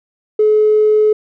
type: tone with tanh clipping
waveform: triangle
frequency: 427.4 Hz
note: G#4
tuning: 50 cents sharp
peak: -8 dBFS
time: 0.39-1.13 s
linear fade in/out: 5 ms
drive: 4 dB
effects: none